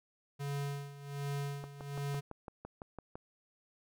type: tone with tremolo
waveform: square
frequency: 141.6 Hz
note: C#3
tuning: 37 cents sharp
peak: -35 dBFS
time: 0.39-2.21 s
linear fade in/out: 20 ms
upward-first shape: sine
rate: 1.3 Hz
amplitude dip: 80%
type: click train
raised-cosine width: 1 ms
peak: -30 dBFS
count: 10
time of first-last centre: 1.64-3.155 s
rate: 5.94 Hz
effects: none